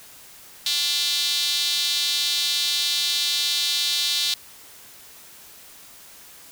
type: tone with high-pass filter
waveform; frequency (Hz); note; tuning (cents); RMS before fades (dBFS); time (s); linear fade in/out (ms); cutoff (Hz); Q
square; 158.4; D#3; +31; -23; 0.66-4.34; 2; 3800; 3.9
effects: white hiss -46 dBFS RMS until 6.51 s